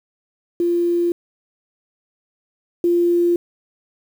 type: tone pair in turn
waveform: sine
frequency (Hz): 345.5 / 346.7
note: F4 / F4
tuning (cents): -19 / -13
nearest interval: unison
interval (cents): 6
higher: second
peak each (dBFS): -15 / -13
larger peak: second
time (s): 0.6-1.12 / 2.84-3.36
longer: neither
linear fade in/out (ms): 2
effects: 7-bit